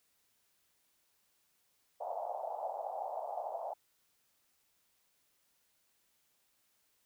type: band-pass noise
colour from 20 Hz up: pink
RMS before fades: -40 dBFS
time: 2-3.74 s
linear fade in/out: 10 ms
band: 620 to 820 Hz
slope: 48 dB/octave
effects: white hiss -75 dBFS RMS until 7.05 s